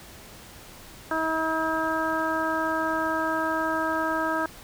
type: harmonic tone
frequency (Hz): 320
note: D#4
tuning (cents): +49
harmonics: 1 / 2 / 3 / 4 / 5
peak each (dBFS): -30 / -30 / -30 / -30 / -30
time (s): 1.11-4.46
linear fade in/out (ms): 2
effects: pink hiss -46 dBFS RMS until 4.63 s